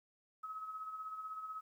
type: tone with tremolo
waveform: sine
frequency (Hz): 1281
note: E6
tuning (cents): -50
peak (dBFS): -40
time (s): 0.43-1.61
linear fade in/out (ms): 10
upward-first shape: sine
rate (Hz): 16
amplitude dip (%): 50
effects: 12-bit